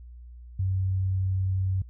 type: tone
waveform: sine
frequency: 94.6 Hz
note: F#2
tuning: 39 cents sharp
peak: -23 dBFS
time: 0.59-1.82 s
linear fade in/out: 5 ms
effects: added 60 Hz sine -42 dBFS peak until 1.89 s